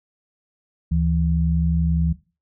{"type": "tone pair together", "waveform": "sine", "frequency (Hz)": [73.5, 165], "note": ["D2", "E3"], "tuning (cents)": [2, 2], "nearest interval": "octave + major second", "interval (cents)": 1400, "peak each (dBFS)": -20, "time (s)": [0.91, 2.13], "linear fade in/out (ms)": 10, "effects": ["noise-tail reverb RT60 0.3 s tail -17 dB re dry"]}